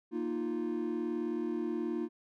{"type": "chord", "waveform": "triangle", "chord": "Bb suspended fourth", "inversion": "none", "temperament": "just", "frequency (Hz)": [233.1, 310.8, 349.6], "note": ["Bb3", "Eb4", "F4"], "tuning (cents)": [0, -2, 2], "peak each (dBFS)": [-35, -34, -33], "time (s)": [0.11, 2.09], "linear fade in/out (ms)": 50, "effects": ["tanh soft clip ceiling -22 dBFS"]}